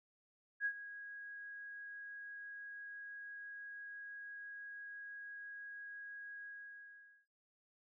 sine tone with ADSR envelope, 1649 Hz, G#6, 13 cents flat, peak -32 dBFS, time 0.6-7.26 s, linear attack 54 ms, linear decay 71 ms, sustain -15 dB, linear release 830 ms, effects noise-tail reverb RT60 0.6 s tail -22 dB re dry

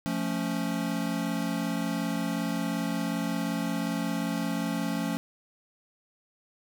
square chord, F augmented, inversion none, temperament equal, 174.61 / 220 / 277.2 Hz, F3 / A3 / C#4, 0 / 0 / 0 cents, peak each -33 dBFS, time 0.06-5.17 s, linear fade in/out 0 ms, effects none

